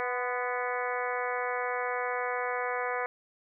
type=harmonic tone with a mistuned harmonic; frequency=246.9 Hz; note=B3; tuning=in tune; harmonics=2 / 3 / 4 / 5 / 6 / 7 / 8 / 9; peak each=-34 / -36 / -37 / -38 / -39 / -39 / -40 / -41 dBFS; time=0-3.06 s; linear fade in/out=0 ms; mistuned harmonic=4; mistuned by=+33 cents; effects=none